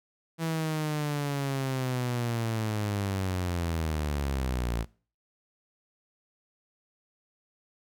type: linear sweep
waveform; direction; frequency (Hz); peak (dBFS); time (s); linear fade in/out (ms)
sawtooth; down; 164.81 to 55; -24; 0.38-4.86; 50
effects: noise-tail reverb RT60 0.4 s tail -22 dB re dry